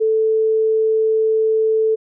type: tone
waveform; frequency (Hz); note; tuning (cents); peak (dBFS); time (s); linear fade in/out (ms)
sine; 440; A4; 0; -13; 0-1.96; 20
effects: none